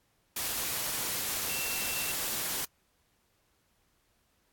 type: tone in noise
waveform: sine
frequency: 2699 Hz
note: E7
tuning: 40 cents sharp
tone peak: -38 dBFS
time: 1.49-2.12 s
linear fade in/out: 5 ms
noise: white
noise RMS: -33 dBFS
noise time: 0.36-2.65 s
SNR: -8 dB
effects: pink hiss -72 dBFS RMS until 4.52 s + AAC 64 kbps